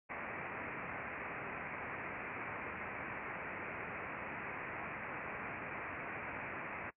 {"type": "low-pass noise", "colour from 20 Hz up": "white", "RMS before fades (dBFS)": -44, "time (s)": [0.09, 6.91], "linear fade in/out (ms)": 20, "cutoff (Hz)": 2500, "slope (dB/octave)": 96, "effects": ["noise-tail reverb RT60 0.1 s tail -21 dB re dry", "high-pass 80 Hz 12 dB/octave"]}